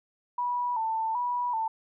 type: tone with vibrato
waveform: sine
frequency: 932.3 Hz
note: A#5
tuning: in tune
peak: -26 dBFS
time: 0.38-1.68 s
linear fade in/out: 5 ms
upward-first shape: square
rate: 1.3 Hz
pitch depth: 79 cents each way
effects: none